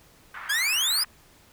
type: band-pass noise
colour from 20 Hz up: white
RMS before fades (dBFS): -39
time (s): 0.34-1.05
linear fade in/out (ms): 5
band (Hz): 1100 to 1800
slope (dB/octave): 24
type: exponential sweep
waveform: sawtooth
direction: up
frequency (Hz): 1575 to 5140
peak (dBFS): -19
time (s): 0.49-1.04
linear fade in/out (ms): 10
effects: pink hiss -56 dBFS RMS until 1.52 s